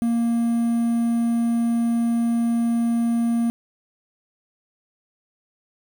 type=tone with quantisation; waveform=triangle; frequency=233.1 Hz; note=A#3; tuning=in tune; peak=-16 dBFS; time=0.02-3.5 s; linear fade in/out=0 ms; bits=7; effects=none